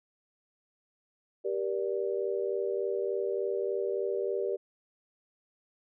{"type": "chord", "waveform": "sine", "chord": "G minor", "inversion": "none", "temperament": "equal with one note detuned", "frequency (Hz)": [392, 475.4, 587.3], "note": ["G4", "Bb4", "D5"], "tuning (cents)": [0, 34, 0], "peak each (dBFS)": [-31, -33, -36], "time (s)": [1.44, 4.57], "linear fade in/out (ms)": 20, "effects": []}